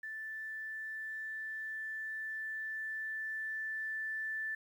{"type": "tone with level ramp", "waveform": "sine", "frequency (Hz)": 1760, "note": "A6", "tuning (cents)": 0, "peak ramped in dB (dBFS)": [-40, -35], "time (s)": [0.03, 4.55], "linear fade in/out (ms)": 5, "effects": ["11-bit"]}